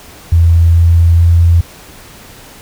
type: tone with pitch steps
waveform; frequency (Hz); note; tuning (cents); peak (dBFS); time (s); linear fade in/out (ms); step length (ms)
sine; 83.8 / 84.38 / 84.97; E2 / E2 / F2; +29 / +41 / -47; -4; 0.32-1.61; 5; 430
effects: pink hiss -36 dBFS RMS until 2.61 s